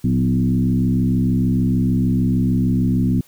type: tone with frequency modulation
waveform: sine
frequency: 180 Hz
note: F#3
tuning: 47 cents flat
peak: -14 dBFS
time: 0.04-3.21 s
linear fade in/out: 5 ms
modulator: 66.6 Hz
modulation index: 1.4
effects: white hiss -52 dBFS RMS until 3.27 s